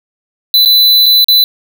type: tone with dropouts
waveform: square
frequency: 4000 Hz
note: B7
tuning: 21 cents sharp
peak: -5 dBFS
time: 0.54-1.44 s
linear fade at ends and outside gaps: 1 ms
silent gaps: 0.65-0.658 / 1.059-1.063 / 1.244-1.284 s
effects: none